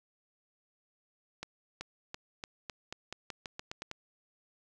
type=accelerating click train; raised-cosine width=0.2 ms; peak=-22 dBFS; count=13; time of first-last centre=1.43-3.914 s; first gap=380 ms; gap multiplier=0.88; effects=none